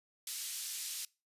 white band-pass noise, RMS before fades -41 dBFS, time 0.27-1.05 s, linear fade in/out 2 ms, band 3300 to 11000 Hz, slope 12 dB/octave, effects noise-tail reverb RT60 0.3 s tail -24 dB re dry + resampled to 32000 Hz

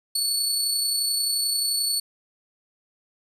25% pulse tone with amplitude modulation, 4435 Hz, C#8, in tune, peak -16 dBFS, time 0.15-2 s, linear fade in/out 5 ms, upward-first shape sine, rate 31.4 Hz, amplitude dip 30%, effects none

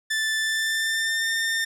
sawtooth tone with pitch glide, 1760 to 1808.4 Hz, A6 to A6, 0 to +47 cents, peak -19 dBFS, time 0.1-1.65 s, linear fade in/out 10 ms, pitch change +47 cents, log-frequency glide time 0.38-1.3 s, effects low-pass 11000 Hz 12 dB/octave

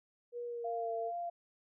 sine tone with pitch glide, 480 to 455.9 Hz, B4 to A#4, -49 to -39 cents, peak -38 dBFS, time 0.32-1.12 s, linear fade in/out 50 ms, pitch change -90 cents, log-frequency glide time 0.45-0.88 s
sine tone with vibrato, 687 Hz, F5, 29 cents flat, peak -36 dBFS, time 0.64-1.3 s, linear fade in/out 10 ms, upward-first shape sine, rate 2.3 Hz, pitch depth 20 cents each way
effects none

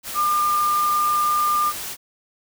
sine tone in noise, 1202 Hz, D6, 40 cents sharp, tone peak -17 dBFS, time 0.14-1.73 s, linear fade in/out 50 ms, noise white, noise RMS -31 dBFS, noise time 0.03-1.97 s, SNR +11 dB, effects none

